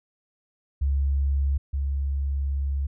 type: tone pair in turn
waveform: sine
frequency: 69.3 / 69.3 Hz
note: C#2 / C#2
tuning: 0 / 0 cents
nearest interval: unison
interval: 0 cents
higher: neither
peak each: -20 / -23 dBFS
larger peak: first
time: 0.81-1.58 / 1.73-2.87 s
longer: second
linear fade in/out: 10 ms
effects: none